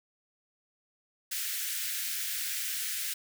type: high-pass noise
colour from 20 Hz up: white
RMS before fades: -34 dBFS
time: 1.31-3.14 s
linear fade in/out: 10 ms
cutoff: 1500 Hz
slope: 48 dB/octave
effects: none